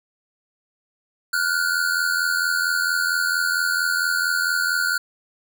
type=tone pair together; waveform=square; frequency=1420 / 1504.4 Hz; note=F6 / F#6; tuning=+28 / +28 cents; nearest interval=minor second; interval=100 cents; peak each=-23 dBFS; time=1.33-4.98 s; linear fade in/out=5 ms; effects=none